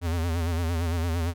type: tone with vibrato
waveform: square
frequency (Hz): 84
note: E2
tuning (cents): +33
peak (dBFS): -25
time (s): 0.01-1.34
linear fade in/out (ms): 50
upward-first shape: sine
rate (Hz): 8.8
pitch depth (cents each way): 80
effects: none